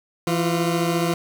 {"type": "tone pair together", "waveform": "20% pulse", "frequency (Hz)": [167.82, 349.9], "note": ["E3", "F4"], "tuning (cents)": [31, 3], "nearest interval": "octave + minor second", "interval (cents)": 1272, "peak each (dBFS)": [-16, -20], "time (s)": [0.27, 1.14], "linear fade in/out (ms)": 2, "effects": []}